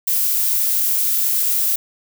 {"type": "noise", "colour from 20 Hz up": "violet", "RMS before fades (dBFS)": -18, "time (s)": [0.07, 1.76], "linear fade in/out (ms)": 5, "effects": []}